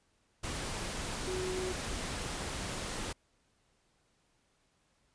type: tone in noise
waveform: sine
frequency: 370 Hz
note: F#4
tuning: in tune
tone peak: -35 dBFS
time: 1.27-1.73 s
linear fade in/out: 10 ms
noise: pink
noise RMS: -38 dBFS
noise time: 0.43-3.13 s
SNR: 0 dB
effects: pink hiss -73 dBFS RMS until 5.14 s + resampled to 22050 Hz